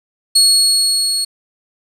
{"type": "tone with level ramp", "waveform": "30% pulse", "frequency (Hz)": 4337, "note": "C#8", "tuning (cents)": -39, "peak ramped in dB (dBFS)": [-4, -13], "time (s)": [0.35, 1.25], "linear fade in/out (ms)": 10, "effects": ["resampled to 32000 Hz", "7-bit"]}